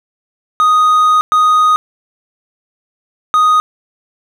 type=tone bursts at uneven times; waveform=triangle; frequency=1244.5 Hz; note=D#6; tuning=in tune; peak=-5 dBFS; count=3; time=0.6-1.21 / 1.32-1.76 / 3.34-3.6 s; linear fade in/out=0 ms; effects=none